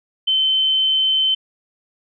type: tone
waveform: sine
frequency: 3076 Hz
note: G7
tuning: 33 cents flat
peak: -14 dBFS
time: 0.27-1.35 s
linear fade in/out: 10 ms
effects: none